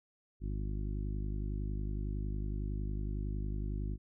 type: harmonic tone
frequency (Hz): 50.9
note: G#1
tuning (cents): -34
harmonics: 1 / 2 / 3 / 4 / 5 / 6 / 7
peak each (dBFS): -35 / -41 / -45 / -47 / -49 / -51 / -52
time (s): 0.4-3.98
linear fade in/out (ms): 50
effects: none